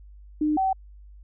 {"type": "tone pair in turn", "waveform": "sine", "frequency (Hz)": [303.4, 764.5], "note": ["D#4", "G5"], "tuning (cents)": [-44, -44], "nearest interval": "octave + major third", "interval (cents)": 1600, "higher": "second", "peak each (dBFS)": -20, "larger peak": "neither", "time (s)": [[0.41, 0.57], [0.57, 0.73]], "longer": "neither", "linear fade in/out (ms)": 5, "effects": ["added 50 Hz sine -44 dBFS peak until 1.23 s"]}